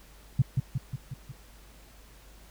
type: tone with echo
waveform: sine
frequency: 130.81 Hz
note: C3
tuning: in tune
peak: -17 dBFS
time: 0.39-0.42 s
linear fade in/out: 5 ms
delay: 180 ms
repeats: 5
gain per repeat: -4 dB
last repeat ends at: 1.32 s
effects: added 50 Hz sine -52 dBFS peak until 2.5 s + pink hiss -56 dBFS RMS until 2.5 s